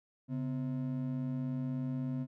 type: ring-modulated tone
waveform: triangle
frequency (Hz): 196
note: G3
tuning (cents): 0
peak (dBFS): -28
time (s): 0.28-2.27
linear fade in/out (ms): 50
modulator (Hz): 58.2
effects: none